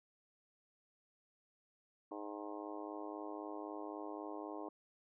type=harmonic tone with a mistuned harmonic; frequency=103.83 Hz; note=G#2; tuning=in tune; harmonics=3 / 4 / 5 / 6 / 7 / 8 / 9 / 10; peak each=-47 / -50 / -53 / -52 / -53 / -54 / -54 / -54 dBFS; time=2.11-4.69 s; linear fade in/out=5 ms; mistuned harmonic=10; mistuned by=+48 cents; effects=none